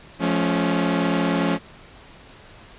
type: chord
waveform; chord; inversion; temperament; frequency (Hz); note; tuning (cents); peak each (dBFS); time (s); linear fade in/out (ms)
sawtooth; F augmented; none; equal with one note detuned; 174.61 / 214.7 / 277.2; F3 / A3 / C#4; 0 / -42 / 0; -19 / -21 / -19; 0.19-1.59; 50
effects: pink hiss -46 dBFS RMS until 2.78 s + resampled to 8000 Hz

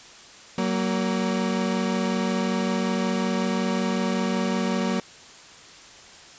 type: tone cluster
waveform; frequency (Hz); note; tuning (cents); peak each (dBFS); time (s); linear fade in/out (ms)
35% pulse; 187.7 / 233.1 / 566; F#3 / A#3 / C#5; +25 / 0 / +36; -24 / -24 / -31; 0.58-5; 2
effects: white hiss -46 dBFS RMS until 6.38 s + resampled to 16000 Hz

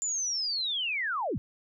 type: linear sweep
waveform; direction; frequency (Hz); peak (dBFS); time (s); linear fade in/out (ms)
sine; down; 7190 to 74; -28; 0.02-1.38; 0
effects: none

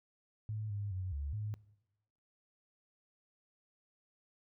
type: tone with pitch steps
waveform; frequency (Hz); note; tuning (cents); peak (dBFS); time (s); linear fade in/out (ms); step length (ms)
sine; 107.7 / 101.9 / 92.9 / 71.4 / 105.9; A2 / G#2 / F#2 / D2 / G#2; -37 / -32 / +7 / -48 / +34; -36; 0.49-1.54; 0; 210
effects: noise-tail reverb RT60 1.0 s tail -22 dB re dry

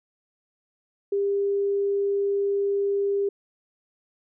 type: tone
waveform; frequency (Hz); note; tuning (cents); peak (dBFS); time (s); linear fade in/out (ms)
sine; 400; G4; +35; -21; 1.12-3.29; 5
effects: none

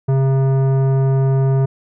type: tone with tanh clipping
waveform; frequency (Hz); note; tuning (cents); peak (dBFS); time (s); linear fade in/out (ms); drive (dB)
triangle; 134.4; C3; +47; -14; 0.08-1.66; 10; 18
effects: none

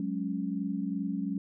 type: chord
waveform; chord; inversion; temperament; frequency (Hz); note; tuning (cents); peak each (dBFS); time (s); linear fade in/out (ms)
sine; F# suspended second; none; equal; 185 / 207.7 / 277.2; F#3 / G#3 / C#4; 0 / 0 / 0; -34; 0-1.38; 2
effects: none

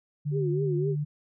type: tone with pitch glide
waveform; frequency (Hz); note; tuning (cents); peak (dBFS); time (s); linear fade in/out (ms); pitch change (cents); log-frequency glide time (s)
sine; 147.1 to 148.04; D3 to D3; +3 to +14; -26; 0.25-1.05; 20; +11; 0.5-0.56
type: tone with vibrato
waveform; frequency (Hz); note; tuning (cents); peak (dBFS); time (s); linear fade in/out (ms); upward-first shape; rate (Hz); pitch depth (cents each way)
sine; 375.4; F#4; +25; -27; 0.31-0.96; 50; triangle; 3.9; 150
effects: none

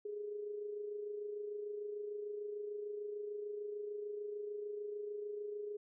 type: tone with amplitude modulation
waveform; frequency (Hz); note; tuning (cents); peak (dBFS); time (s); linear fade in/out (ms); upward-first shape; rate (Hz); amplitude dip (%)
sine; 415.3; G#4; 0; -38; 0.05-5.77; 5; sine; 26.7; 45
effects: none

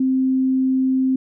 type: tone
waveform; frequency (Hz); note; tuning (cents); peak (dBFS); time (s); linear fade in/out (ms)
sine; 261.6; C4; 0; -15; 0-1.16; 5
effects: none

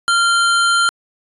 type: tone pair together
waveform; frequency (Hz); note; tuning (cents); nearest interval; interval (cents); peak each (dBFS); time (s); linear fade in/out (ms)
square; 1387 / 3114; F6 / G7; -12 / -12; octave + major second; 1400; -13 / -22; 0.08-0.89; 0
effects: resampled to 24000 Hz

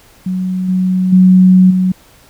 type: tone with level steps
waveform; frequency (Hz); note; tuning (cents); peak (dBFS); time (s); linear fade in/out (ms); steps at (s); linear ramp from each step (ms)
sine; 185; F#3; 0; -14 / -10 / -3 / -9; 0.26-1.92; 5; 0.68 / 1.12 / 1.7; 10
effects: pink hiss -45 dBFS RMS until 2.29 s

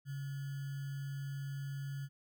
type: tone with sample-and-hold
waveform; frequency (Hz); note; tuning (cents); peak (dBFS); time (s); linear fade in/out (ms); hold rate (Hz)
sine; 138.59; C#3; 0; -38; 0.05-2.09; 50; 1575
effects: none

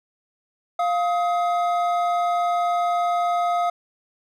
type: tone pair together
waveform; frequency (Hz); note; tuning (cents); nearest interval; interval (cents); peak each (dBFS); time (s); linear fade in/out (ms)
triangle; 700 / 1264.7; F5 / D#6; +4 / +28; minor seventh; 1024; -18 / -24; 0.79-3.7; 5
effects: none

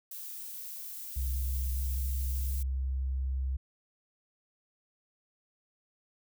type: noise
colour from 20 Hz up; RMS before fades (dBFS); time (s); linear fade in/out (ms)
violet; -42; 0.11-2.63; 5
type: tone with pitch glide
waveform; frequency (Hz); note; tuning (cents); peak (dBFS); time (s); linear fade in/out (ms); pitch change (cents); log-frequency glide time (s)
sine; 65.41 to 65.86; C2 to C2; 0 to +12; -29; 1.16-3.57; 10; +12; 1.7-2.22
effects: none

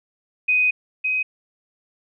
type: tone pair in turn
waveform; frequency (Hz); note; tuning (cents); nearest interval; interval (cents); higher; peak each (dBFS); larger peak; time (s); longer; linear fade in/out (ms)
sine; 2500 / 2519; D#7 / D#7; +8 / +21; unison; 13; second; -15 / -19; first; 0.48-0.71 / 1.04-1.23; first; 10
effects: none

